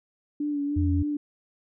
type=tone with vibrato; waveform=sine; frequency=290 Hz; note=D4; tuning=22 cents flat; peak=-25 dBFS; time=0.4-1.17 s; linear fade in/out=5 ms; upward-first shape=sine; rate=3.3 Hz; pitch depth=34 cents each way
type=tone; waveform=sine; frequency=85.7 Hz; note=F2; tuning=32 cents flat; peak=-22 dBFS; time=0.76-1.03 s; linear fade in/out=10 ms
effects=none